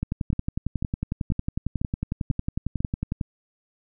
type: two click trains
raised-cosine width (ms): 5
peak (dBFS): -13 / -14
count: 36 / 6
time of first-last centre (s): 0.03-3.212 / 0.33-2.805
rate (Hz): 11 / 2.02
effects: none